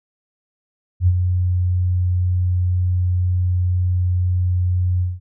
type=tone with ADSR envelope; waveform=sine; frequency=90.2 Hz; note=F#2; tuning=44 cents flat; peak=-9 dBFS; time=1-5.2 s; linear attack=72 ms; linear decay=51 ms; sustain=-6 dB; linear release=190 ms; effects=none

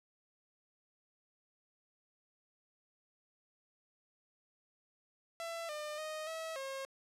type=tone with pitch steps; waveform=sawtooth; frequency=669 / 602 / 621 / 646 / 539 Hz; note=E5 / D5 / D#5 / E5 / C#5; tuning=+25 / +43 / -3 / -35 / -49 cents; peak=-36 dBFS; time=5.4-6.85 s; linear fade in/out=0 ms; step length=290 ms; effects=low-pass 11000 Hz 12 dB/octave

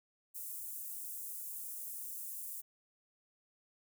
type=high-pass noise; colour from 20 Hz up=white; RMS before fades=-44 dBFS; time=0.34-2.62 s; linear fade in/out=20 ms; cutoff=8400 Hz; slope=24 dB/octave; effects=none

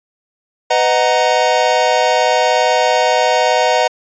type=chord; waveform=square; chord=B major seventh; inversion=none; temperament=equal with one note detuned; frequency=501.4 / 622.3 / 740 / 932.3 Hz; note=B4 / D#5 / F#5 / A#5; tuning=+26 / 0 / 0 / 0 cents; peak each=-18 / -17 / -17 / -18 dBFS; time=0.7-3.88 s; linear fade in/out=10 ms; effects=resampled to 16000 Hz

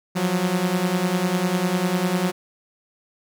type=beating tone pair; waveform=sawtooth; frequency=174.61 / 184.61 Hz; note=F3 / F#3; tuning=0 / -4 cents; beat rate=10 Hz; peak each=-20 / -18 dBFS; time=0.15-2.32 s; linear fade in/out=20 ms; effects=none

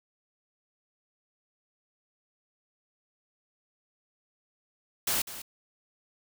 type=noise with echo; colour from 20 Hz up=white; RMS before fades=-28 dBFS; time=5.07-5.22 s; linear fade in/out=5 ms; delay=200 ms; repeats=1; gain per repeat=-13 dB; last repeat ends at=5.42 s; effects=none

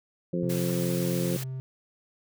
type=harmonic tone; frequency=87.31 Hz; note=F2; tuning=in tune; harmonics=2 / 3 / 4 / 5 / 6; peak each=-28 / -36 / -32 / -37 / -34 dBFS; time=0.33-1.37 s; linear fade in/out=5 ms
type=tone with pitch glide; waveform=triangle; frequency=129.7 to 130.75 Hz; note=C3 to C3; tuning=-15 to -1 cents; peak=-30 dBFS; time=0.43-1.6 s; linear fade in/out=0 ms; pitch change=+14 cents; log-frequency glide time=0.68-0.82 s
type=noise; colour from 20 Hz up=white; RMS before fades=-38 dBFS; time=0.49-1.44 s; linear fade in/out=10 ms
effects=none

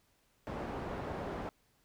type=low-pass noise; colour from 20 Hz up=white; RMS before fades=-40 dBFS; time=0.47-1.49 s; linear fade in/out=0 ms; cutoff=720 Hz; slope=12 dB/octave; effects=pink hiss -72 dBFS RMS until 1.84 s

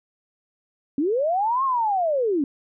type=linear two-way sweep; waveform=sine; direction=up then down; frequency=262 to 1098 to 262 Hz; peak=-19 dBFS; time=0.98-2.44 s; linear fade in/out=2 ms; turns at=1.64 s; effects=none

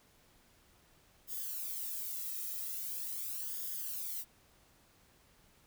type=noise with flanger; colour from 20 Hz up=violet; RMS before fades=-40 dBFS; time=1.27-4.25 s; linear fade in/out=50 ms; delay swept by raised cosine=0.59 to 1.59 ms; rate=0.42 Hz; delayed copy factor=+0.8; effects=pink hiss -66 dBFS RMS until 5.66 s

